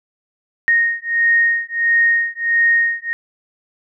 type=beating tone pair; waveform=sine; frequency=1858 / 1859.5 Hz; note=A#6 / A#6; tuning=-6 / -5 cents; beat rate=1.5 Hz; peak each=-16 dBFS; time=0.68-3.13 s; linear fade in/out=0 ms; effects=none